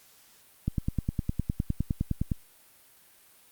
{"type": "click train", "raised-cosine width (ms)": 5, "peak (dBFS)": -14, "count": 17, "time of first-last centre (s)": [0.68, 2.318], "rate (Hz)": 9.77, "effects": ["white hiss -58 dBFS RMS until 3.51 s", "Opus 48 kbps"]}